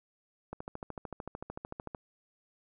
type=click train; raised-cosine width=1 ms; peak=-25 dBFS; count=20; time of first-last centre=0.53-1.948 s; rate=13.4 Hz; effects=none